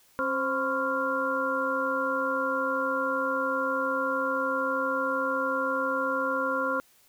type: tone cluster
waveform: sine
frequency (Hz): 270.1 / 524 / 1018 / 1098 / 1391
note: C#4 / C5 / C6 / C#6 / F6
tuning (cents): -45 / +2 / -48 / -17 / -7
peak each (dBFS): -34 / -30 / -35 / -33 / -29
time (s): 0.19-6.8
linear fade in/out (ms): 0
effects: white hiss -61 dBFS RMS until 7.08 s